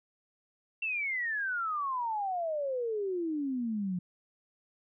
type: exponential sweep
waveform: sine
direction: down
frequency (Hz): 2725 to 174.61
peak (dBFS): -30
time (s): 0.82-3.99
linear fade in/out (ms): 5
effects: none